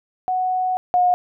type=tone pair in turn; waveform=sine; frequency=740 / 720.6 Hz; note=F#5 / F#5; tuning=0 / -46 cents; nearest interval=unison; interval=46 cents; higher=first; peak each=-18 / -13 dBFS; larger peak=second; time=0.28-0.77 / 0.94-1.14 s; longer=first; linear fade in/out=0 ms; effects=none